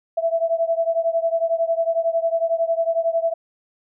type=beating tone pair; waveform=sine; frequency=659.3 / 670.3 Hz; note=E5 / E5; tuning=0 / +29 cents; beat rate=11 Hz; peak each=-20 / -22 dBFS; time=0.17-3.34 s; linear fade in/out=10 ms; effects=none